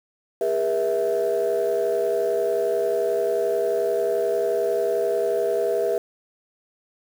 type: tone cluster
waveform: sine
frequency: 406.8 / 478.1 / 655 Hz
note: G#4 / A#4 / E5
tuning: -36 / +44 / -11 cents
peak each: -23 dBFS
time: 0.41-5.98 s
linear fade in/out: 2 ms
effects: tanh soft clip ceiling -14 dBFS + 7-bit